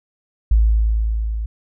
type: tone with level ramp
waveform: sine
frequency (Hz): 54.6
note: A1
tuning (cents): -13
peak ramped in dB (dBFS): -9 to -21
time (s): 0.51-1.46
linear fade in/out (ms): 5
effects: none